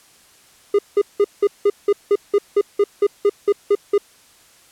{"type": "tone bursts", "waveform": "triangle", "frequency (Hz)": 407, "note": "G#4", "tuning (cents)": -35, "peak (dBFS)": -9, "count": 15, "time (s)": [0.74, 3.98], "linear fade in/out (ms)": 5, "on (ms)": 48, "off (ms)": 180, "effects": ["white hiss -51 dBFS RMS until 4.71 s", "low-pass 11000 Hz 12 dB/octave"]}